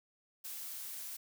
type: noise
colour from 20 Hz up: blue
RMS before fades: -44 dBFS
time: 0.44-1.17 s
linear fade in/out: 10 ms
effects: none